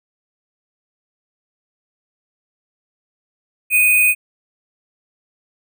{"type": "tone with sample-and-hold", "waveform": "sine", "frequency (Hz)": 2489, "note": "D#7", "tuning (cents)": 0, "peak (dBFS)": -10, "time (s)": [3.7, 4.15], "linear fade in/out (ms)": 50, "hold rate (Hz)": 11025, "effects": []}